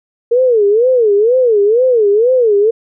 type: tone with vibrato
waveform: sine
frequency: 456 Hz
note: A#4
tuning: 38 cents flat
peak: -7 dBFS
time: 0.31-2.71 s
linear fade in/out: 10 ms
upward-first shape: sine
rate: 2.1 Hz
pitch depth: 220 cents each way
effects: none